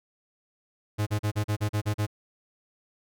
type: tone bursts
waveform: 45% pulse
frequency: 105.1 Hz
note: G#2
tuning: 21 cents sharp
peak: -24 dBFS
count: 9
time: 0.98-2.067 s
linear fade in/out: 20 ms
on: 87 ms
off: 38 ms
effects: none